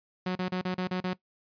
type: tone bursts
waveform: sawtooth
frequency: 183.3 Hz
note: F#3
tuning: 16 cents flat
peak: -24 dBFS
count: 7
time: 0.26-1.134 s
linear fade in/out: 5 ms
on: 94 ms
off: 36 ms
effects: noise-tail reverb RT60 0.1 s tail -19 dB re dry + resampled to 11025 Hz